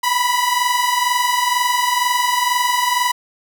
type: tone pair together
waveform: sawtooth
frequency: 971.9 / 994 Hz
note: B5 / B5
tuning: -28 / +11 cents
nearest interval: unison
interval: 39 cents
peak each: -15 / -14 dBFS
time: 0.03-3.12 s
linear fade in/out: 10 ms
effects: none